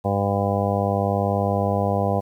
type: harmonic tone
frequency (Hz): 99.9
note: G2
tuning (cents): +33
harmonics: 1 / 2 / 3 / 4 / 5 / 6 / 7 / 8 / 10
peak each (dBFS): -24 / -26 / -33 / -32 / -26 / -28 / -27 / -28 / -33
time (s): 0.04-2.21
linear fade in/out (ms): 20
effects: 9-bit